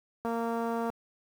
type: click train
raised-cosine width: 1 ms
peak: -20 dBFS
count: 151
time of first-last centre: 0.25-0.899 s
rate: 231 Hz
effects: high-pass 60 Hz 12 dB/octave + 8-bit